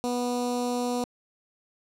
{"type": "tone with notch filter", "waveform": "15% pulse", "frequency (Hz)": 244.9, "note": "B3", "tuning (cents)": -14, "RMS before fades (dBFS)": -28, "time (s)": [0.04, 1.04], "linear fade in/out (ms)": 0, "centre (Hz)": 2000, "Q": 0.56, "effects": ["low-pass 10000 Hz 12 dB/octave"]}